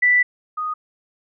sine tone pair in turn, 1975.5 / 1241.3 Hz, B6 / D#6, 0 / -4 cents, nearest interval minor sixth, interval 804 cents, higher first, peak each -12 / -22 dBFS, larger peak first, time 0.02-0.23 / 0.57-0.74 s, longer first, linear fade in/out 10 ms, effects none

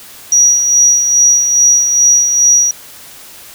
sine tone with tremolo, 5780 Hz, F#8, 41 cents flat, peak -4 dBFS, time 0.32-2.71 s, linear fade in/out 2 ms, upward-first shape sine, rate 2.4 Hz, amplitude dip 50%, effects white hiss -35 dBFS RMS until 3.54 s

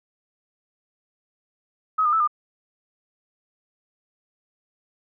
sine tone with pitch steps, 1273 / 1211 / 1313 / 1209 Hz, D#6 / D#6 / E6 / D6, +39 / -47 / -7 / +50 cents, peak -17 dBFS, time 1.98-2.276 s, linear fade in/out 10 ms, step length 74 ms, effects none

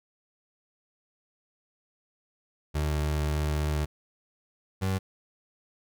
30% pulse tone pair in turn, 75.3 / 95.28 Hz, D2 / G2, +44 / -49 cents, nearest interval major third, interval 407 cents, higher second, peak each -23 dBFS, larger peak neither, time 2.74-3.86 / 4.81-4.99 s, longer first, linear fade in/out 20 ms, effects none

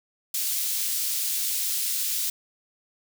white high-pass noise, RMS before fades -27 dBFS, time 0.34-2.3 s, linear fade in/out 5 ms, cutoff 3700 Hz, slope 12 dB/octave, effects none

